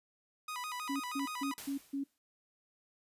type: tone with vibrato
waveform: sawtooth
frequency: 1108.7 Hz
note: C#6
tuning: in tune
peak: -35 dBFS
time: 0.48-1.54 s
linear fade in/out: 5 ms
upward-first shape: square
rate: 6.3 Hz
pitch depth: 200 cents each way
type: tone bursts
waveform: sine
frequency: 277.2 Hz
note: C#4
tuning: in tune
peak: -33 dBFS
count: 5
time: 0.89-2.04 s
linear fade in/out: 10 ms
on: 110 ms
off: 150 ms
type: noise with exponential decay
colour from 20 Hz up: white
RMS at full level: -43 dBFS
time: 1.58-2.18 s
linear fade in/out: 0 ms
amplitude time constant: 130 ms
effects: noise-tail reverb RT60 0.2 s tail -24 dB re dry + resampled to 32000 Hz